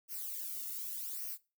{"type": "noise with flanger", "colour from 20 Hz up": "violet", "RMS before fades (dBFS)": -41, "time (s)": [0.08, 1.38], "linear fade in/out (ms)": 50, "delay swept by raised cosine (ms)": [0.26, 1.26], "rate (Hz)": 0.85, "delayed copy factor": -0.7, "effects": ["noise-tail reverb RT60 0.3 s tail -21 dB re dry"]}